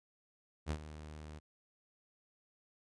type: tone with ADSR envelope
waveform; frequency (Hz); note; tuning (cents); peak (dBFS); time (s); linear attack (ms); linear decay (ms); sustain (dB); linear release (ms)
sawtooth; 76.4; D#2; -31; -29; 0.66-1.4; 46; 69; -14; 25
effects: resampled to 22050 Hz